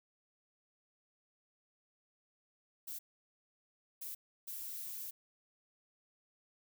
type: noise bursts at uneven times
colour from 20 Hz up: violet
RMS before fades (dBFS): -44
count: 3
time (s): 2.87-2.99 / 4.01-4.15 / 4.47-5.11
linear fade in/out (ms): 10
effects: none